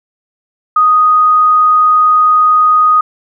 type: tone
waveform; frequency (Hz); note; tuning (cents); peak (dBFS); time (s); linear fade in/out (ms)
sine; 1244.5; D#6; 0; -5; 0.76-3.01; 5
effects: none